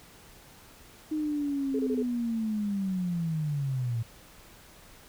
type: linear sweep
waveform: sine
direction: down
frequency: 311.1 to 112.2 Hz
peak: -27 dBFS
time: 1.11-4.03 s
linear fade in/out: 10 ms
type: tone bursts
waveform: sine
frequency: 425.7 Hz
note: G#4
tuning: 43 cents sharp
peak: -28 dBFS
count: 4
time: 1.74-2.026 s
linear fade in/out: 5 ms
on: 52 ms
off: 26 ms
effects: pink hiss -53 dBFS RMS until 5.08 s